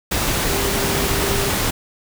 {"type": "tone in noise", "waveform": "sine", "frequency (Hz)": 397.6, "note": "G4", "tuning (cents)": 25, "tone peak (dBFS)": -25, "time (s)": [0.49, 1.5], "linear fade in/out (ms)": 10, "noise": "pink", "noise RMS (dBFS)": -20, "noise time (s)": [0.11, 1.71], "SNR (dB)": -8, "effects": []}